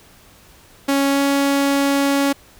sawtooth tone with pitch glide, 277.2 to 279.1 Hz, C#4 to C#4, 0 to +12 cents, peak -11 dBFS, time 0.88-2.33 s, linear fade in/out 10 ms, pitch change +12 cents, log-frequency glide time 1.11-1.2 s, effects pink hiss -48 dBFS RMS until 2.59 s

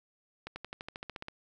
accelerating click train, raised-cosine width 0.3 ms, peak -24 dBFS, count 12, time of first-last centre 0.47-1.284 s, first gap 90 ms, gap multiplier 0.96, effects none

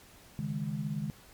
sine chord, C# suspended second, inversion none, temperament equal, 138.59 / 155.56 / 207.7 Hz, C#3 / D#3 / G#3, 0 / 0 / 0 cents, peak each -37 / -35 / -36 dBFS, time 0.39-1.1 s, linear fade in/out 0 ms, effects pink hiss -56 dBFS RMS until 1.33 s + MP3 96 kbps

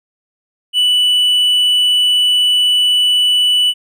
triangle tone, 2968 Hz, F#7, 5 cents sharp, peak -8 dBFS, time 0.73-3.74 s, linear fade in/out 50 ms, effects none

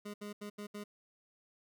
25% pulse tone bursts at uneven times, 206.7 Hz, G#3, 8 cents flat, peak -38 dBFS, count 5, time 0.05-0.14 / 0.21-0.33 / 0.41-0.5 / 0.58-0.67 / 0.74-0.84 s, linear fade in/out 10 ms, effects none

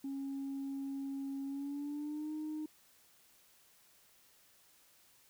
sine tone with pitch glide, 274 to 307.6 Hz, C#4 to D#4, -20 to -20 cents, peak -36 dBFS, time 0.04-2.66 s, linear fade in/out 5 ms, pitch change +200 cents, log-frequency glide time 1.45-2.32 s, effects tanh soft clip ceiling -35 dBFS + white hiss -66 dBFS RMS until 5.29 s

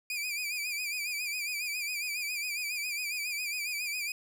sawtooth tone with vibrato, 2400 Hz, D7, 37 cents sharp, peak -29 dBFS, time 0.1-4.12 s, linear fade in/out 2 ms, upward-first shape sine, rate 7.3 Hz, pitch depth 81 cents each way, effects none

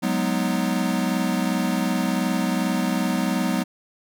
square chord, G# minor seventh, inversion third, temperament equal with one note detuned, 185 / 207.7 / 246.9 / 312.2 Hz, F#3 / G#3 / B3 / D#4, 0 / 0 / 0 / +6 cents, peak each -26 / -28 / -26 / -30 dBFS, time 0.02-3.64 s, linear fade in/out 20 ms, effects none

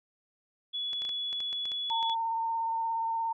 sine tone, 3400 Hz, G#7, 40 cents sharp, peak -31 dBFS, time 0.73-2.15 s, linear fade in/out 20 ms
clicks, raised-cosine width 0.2 ms, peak -27 dBFS, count 12, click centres 0.932 / 1.02 / 1.051 / 1.092 / 1.329 / 1.404 / 1.529 / 1.655 / 1.718 / 1.9 / 2.028 / 2.097 s
sine tone with vibrato, 909 Hz, A#5, 44 cents flat, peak -28 dBFS, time 1.9-3.33 s, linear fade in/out 10 ms, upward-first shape square, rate 17 Hz, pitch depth 12 cents each way
effects none

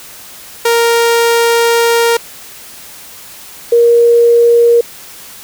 sawtooth / sine tone pair in turn, 466.1 / 471 Hz, A#4 / A#4, 0 / +18 cents, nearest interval unison, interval 18 cents, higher second, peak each -4 dBFS, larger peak neither, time 0.65-2.17 / 3.72-4.81 s, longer first, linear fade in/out 5 ms, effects white hiss -33 dBFS RMS until 5.43 s

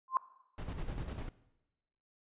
sine tone with exponential growth, 1047 Hz, C6, 1 cent sharp, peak -22 dBFS, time 0.08-0.17 s, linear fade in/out 1 ms, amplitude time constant 19 ms
brown noise with tremolo, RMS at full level -38 dBFS, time 0.58-1.29 s, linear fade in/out 2 ms, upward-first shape square, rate 10 Hz, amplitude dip 50%
effects noise-tail reverb RT60 1.0 s tail -18 dB re dry + resampled to 8000 Hz

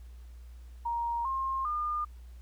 sine tone with pitch steps, 939 / 1066.2 / 1210.7 Hz, A#5 / C6 / D#6, +12 / +32 / -48 cents, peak -29 dBFS, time 0.85-2.05 s, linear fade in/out 10 ms, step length 400 ms, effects added 60 Hz sine -45 dBFS peak until 2.41 s + pink hiss -66 dBFS RMS until 2.41 s

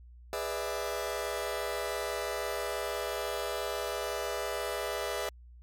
sawtooth chord, E dominant seventh, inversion first, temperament just, 412 / 494.4 / 593.3 / 659.3 Hz, G#4 / B4 / D5 / E5, -14 / +2 / +18 / 0 cents, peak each -34 dBFS, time 0.33-5.29 s, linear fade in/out 0 ms, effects added 60 Hz sine -49 dBFS peak until 5.62 s + MP3 64 kbps

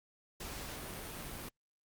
pink noise, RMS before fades -44 dBFS, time 0.4-1.49 s, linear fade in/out 5 ms, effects Opus 48 kbps

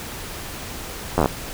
slowing click train, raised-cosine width 1 ms, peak -3 dBFS, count 7, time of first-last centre 1.18-1.259 s, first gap 11 ms, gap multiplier 1.07, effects pink hiss -33 dBFS RMS until 1.53 s

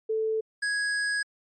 sine / square tone pair in turn, 440 / 1661.2 Hz, A4 / G#6, 0 / 0 cents, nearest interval octave + major seventh, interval 2300 cents, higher second, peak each -24 / -26 dBFS, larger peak first, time 0.09-0.41 / 0.62-1.23 s, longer second, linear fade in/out 10 ms, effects MP3 48 kbps

